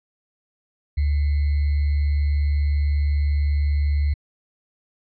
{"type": "tone with sample-and-hold", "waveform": "sine", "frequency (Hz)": 72.7, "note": "D2", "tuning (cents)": -17, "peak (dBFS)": -17, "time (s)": [0.97, 4.14], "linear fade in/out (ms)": 10, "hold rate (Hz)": 2100, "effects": ["resampled to 11025 Hz"]}